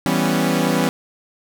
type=chord; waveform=sawtooth; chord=C# half-diminished seventh; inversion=first; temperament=equal with one note detuned; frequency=164.81 / 196 / 246.9 / 276.4 Hz; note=E3 / G3 / B3 / C#4; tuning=0 / 0 / 0 / -5 cents; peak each=-18 dBFS; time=0.06-0.89 s; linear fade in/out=0 ms; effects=none